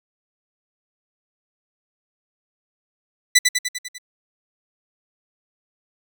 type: tone with echo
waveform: 15% pulse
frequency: 1987 Hz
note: B6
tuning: 10 cents sharp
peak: -3 dBFS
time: 3.35-3.39 s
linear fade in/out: 10 ms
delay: 99 ms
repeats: 6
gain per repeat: -4 dB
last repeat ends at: 3.984 s
effects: none